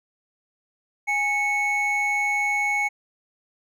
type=tone pair together; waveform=triangle; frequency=826.5 / 2208 Hz; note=G#5 / C#7; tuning=-9 / -7 cents; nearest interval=octave + perfect fourth; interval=1702 cents; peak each=-25 / -20 dBFS; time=1.07-2.89 s; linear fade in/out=20 ms; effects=none